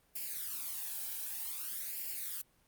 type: noise with flanger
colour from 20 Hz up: blue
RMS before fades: -40 dBFS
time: 0.15-2.42 s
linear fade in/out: 10 ms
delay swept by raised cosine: 0.4 to 1.28 ms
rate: 0.53 Hz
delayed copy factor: +1
effects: pink hiss -70 dBFS RMS until 2.67 s + Opus 32 kbps